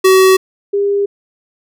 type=tone pair in turn; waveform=square / sine; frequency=378 / 402.4 Hz; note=F#4 / G4; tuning=+37 / +45 cents; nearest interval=minor second; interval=108 cents; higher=second; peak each=-6 / -11 dBFS; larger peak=first; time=0.04-0.37 / 0.73-1.06 s; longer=neither; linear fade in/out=10 ms; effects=none